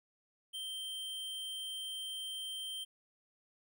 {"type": "tone", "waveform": "square", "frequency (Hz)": 3136, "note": "G7", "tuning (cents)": 0, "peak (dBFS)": -40, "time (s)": [0.53, 2.85], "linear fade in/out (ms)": 20, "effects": []}